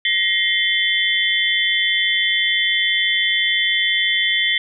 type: tone cluster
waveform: sine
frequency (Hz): 1909 / 2101 / 3093 / 3452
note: A#6 / C7 / G7 / A7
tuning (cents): +41 / +7 / -24 / -34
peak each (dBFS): -21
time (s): 0.05-4.58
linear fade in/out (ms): 2
effects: none